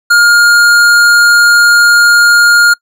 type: tone with tanh clipping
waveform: sine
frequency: 1416 Hz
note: F6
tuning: 23 cents sharp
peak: -5 dBFS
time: 0.1-2.74 s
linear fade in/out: 10 ms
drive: 17 dB
effects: noise-tail reverb RT60 0.1 s tail -26 dB re dry